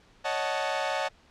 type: chord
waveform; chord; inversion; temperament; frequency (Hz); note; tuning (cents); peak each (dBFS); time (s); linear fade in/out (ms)
sawtooth; D# half-diminished seventh; third; equal with one note detuned; 557.6 / 622.3 / 740 / 880; C#5 / D#5 / F#5 / A5; +10 / 0 / 0 / 0; -29; 0.24-1.09; 20
effects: pink hiss -59 dBFS RMS until 1.3 s + low-pass 5000 Hz 12 dB/octave